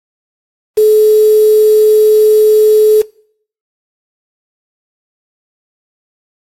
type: tone with quantisation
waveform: sine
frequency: 428.6 Hz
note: A4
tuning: 45 cents flat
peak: -4 dBFS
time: 0.77-3.02 s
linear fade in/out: 10 ms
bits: 4
effects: noise-tail reverb RT60 0.6 s tail -23 dB re dry + AAC 48 kbps